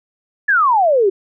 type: exponential sweep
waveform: sine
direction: down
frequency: 1760 to 370 Hz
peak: -10 dBFS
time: 0.48-1.1 s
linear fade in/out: 10 ms
effects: none